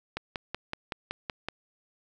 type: click train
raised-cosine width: 0.3 ms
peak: -16 dBFS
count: 8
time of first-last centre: 0.17-1.486 s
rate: 5.32 Hz
effects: none